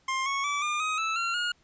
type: tone with pitch steps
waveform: 25% pulse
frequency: 1058 / 1104.8 / 1153.8 / 1204.8 / 1258.2 / 1313.9 / 1372.1 / 1432.8 Hz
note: C6 / C#6 / D6 / D6 / D#6 / E6 / F6 / F6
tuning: +19 / -6 / -31 / +44 / +19 / -6 / -31 / +44 cents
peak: -23 dBFS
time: 0.08-1.52 s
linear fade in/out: 5 ms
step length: 180 ms
effects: pink hiss -65 dBFS RMS until 1.63 s + resampled to 16000 Hz